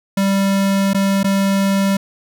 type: tone with dropouts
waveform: square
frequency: 196 Hz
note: G3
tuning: in tune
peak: -14 dBFS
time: 0.17-1.97 s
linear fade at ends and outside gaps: 5 ms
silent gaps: 0.934-0.945 / 1.232-1.243 s
effects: none